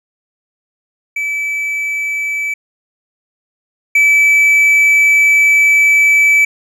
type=tone pair in turn; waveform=triangle; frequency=2305 / 2305 Hz; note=D7 / D7; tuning=-33 / -33 cents; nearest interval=unison; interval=0 cents; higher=neither; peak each=-14 / -5 dBFS; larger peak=second; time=1.16-2.54 / 3.95-6.45 s; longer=second; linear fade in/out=5 ms; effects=none